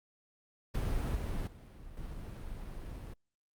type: noise with level steps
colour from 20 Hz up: brown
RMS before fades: -32 / -35 / -50 / -43 dBFS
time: 0.74-3.14 s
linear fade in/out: 10 ms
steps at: 1.15 / 1.47 / 1.97 s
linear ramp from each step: 2 ms
effects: Opus 48 kbps